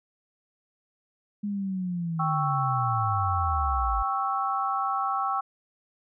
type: linear sweep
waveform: sine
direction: down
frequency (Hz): 207.7 to 49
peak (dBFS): -27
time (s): 1.43-4.03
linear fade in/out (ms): 10
type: chord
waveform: sine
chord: C# diminished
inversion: second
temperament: equal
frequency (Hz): 784 / 1108.7 / 1318.5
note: G5 / C#6 / E6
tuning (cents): 0 / 0 / 0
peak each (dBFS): -29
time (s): 2.19-5.41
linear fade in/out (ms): 10
effects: none